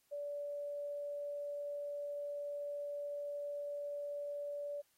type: tone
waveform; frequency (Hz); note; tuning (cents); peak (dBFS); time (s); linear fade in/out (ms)
sine; 578; D5; -28; -39; 0.11-4.82; 20
effects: white hiss -75 dBFS RMS until 4.97 s + AAC 48 kbps